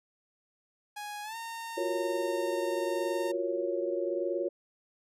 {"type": "tone with pitch glide", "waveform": "sawtooth", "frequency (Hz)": [830.6, 916.3], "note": ["G#5", "A#5"], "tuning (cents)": [0, -30], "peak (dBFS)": -34, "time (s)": [0.96, 3.32], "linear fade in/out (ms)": 10, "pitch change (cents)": 170, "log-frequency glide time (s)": [1.23, 1.36]}
{"type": "chord", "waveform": "sine", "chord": "Gb major seventh", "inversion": "third", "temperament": "equal", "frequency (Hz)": [349.2, 370, 466.2, 554.4], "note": ["F4", "Gb4", "Bb4", "Db5"], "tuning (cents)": [0, 0, 0, 0], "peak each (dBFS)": [-33, -36, -37, -33], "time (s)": [1.77, 4.49], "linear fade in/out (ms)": 10}
{"effects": ["resampled to 32000 Hz"]}